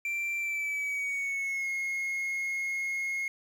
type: tone with pitch glide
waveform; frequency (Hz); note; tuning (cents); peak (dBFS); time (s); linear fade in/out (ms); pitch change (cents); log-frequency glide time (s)
triangle; 2353 to 2158; D7 to C#7; +3 to -47; -28; 0.05-3.28; 2; -150; 0.38-1.69
effects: 9-bit